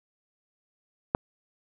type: click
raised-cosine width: 1 ms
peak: -8 dBFS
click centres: 1.149 s
effects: none